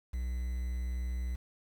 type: tone with quantisation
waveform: triangle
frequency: 61.6 Hz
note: B1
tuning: 4 cents flat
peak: -30 dBFS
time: 0.13-1.36 s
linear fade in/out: 10 ms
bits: 9
effects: none